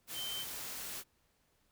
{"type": "tone in noise", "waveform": "sine", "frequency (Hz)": 3100, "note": "G7", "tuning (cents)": -20, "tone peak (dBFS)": -39, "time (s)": [0.13, 0.46], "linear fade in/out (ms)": 50, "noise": "white", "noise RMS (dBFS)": -43, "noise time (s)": [0.07, 1.04], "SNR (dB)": 1, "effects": ["pink hiss -74 dBFS RMS until 1.71 s"]}